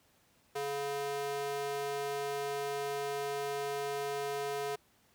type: tone with high-pass filter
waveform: square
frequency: 141.3 Hz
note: C#3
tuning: 34 cents sharp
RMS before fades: -36 dBFS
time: 0.55-4.76 s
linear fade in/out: 10 ms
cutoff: 500 Hz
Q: 2.3
effects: pink hiss -68 dBFS RMS until 5.14 s + high-pass 80 Hz 12 dB/octave